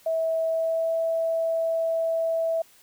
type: tone with pitch glide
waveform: sine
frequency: 650 to 656 Hz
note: E5 to E5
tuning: -24 to -9 cents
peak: -22 dBFS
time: 0.06-2.62 s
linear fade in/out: 5 ms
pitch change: +15 cents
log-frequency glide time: 0.47-0.94 s
effects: white hiss -56 dBFS RMS until 2.82 s